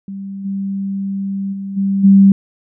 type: tone with level steps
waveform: sine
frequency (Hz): 196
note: G3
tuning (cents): 0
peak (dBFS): -24 / -18 / -22 / -13 / -4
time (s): 0.08-2.32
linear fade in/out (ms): 2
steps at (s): 0.44 / 1.52 / 1.76 / 2.03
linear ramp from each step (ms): 20
effects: none

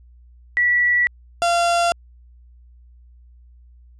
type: tone pair in turn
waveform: sine / 35% pulse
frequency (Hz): 1948 / 688.7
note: B6 / F5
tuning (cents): -24 / -24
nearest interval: octave + tritone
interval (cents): 1800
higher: first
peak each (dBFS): -14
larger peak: neither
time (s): 0.57-1.07 / 1.42-1.92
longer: neither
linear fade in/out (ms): 0
effects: added 60 Hz sine -45 dBFS peak until 3.99 s + resampled to 22050 Hz

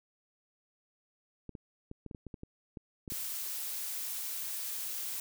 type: clicks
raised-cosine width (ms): 3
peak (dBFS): -30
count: 12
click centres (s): 1.493 / 1.552 / 1.914 / 2.063 / 2.112 / 2.148 / 2.267 / 2.342 / 2.434 / 2.772 / 3.078 / 3.121
type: noise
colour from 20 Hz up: blue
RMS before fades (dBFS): -38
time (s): 3.1-5.2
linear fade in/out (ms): 2
effects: none

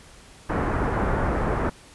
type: low-pass noise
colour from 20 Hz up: pink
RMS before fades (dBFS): -24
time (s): 0.49-1.7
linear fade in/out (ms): 10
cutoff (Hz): 1600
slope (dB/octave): 24
effects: pink hiss -49 dBFS RMS until 1.94 s + resampled to 24000 Hz

